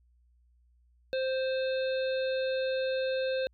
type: harmonic tone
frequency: 523.3 Hz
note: C5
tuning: in tune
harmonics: 1 / 3 / 5 / 7 / 8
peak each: -28 / -40 / -43 / -43 / -45 dBFS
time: 1.13-3.47 s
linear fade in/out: 0 ms
effects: added 60 Hz sine -62 dBFS peak until 3.53 s